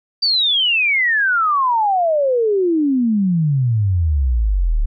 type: exponential sweep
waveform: sine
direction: down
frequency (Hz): 4703 to 34.65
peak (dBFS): -13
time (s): 0.22-4.86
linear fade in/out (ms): 10
effects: none